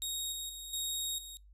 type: tone with level steps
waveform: 20% pulse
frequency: 3756 Hz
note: A#7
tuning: 12 cents sharp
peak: -29 / -32 / -37 / -28 / -39 dBFS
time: 0.02-1.37 s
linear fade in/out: 0 ms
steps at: 0.32 / 0.49 / 0.73 / 1.18 s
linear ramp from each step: 5 ms
effects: noise-tail reverb RT60 0.2 s tail -25 dB re dry + added 50 Hz sine -55 dBFS peak until 1.53 s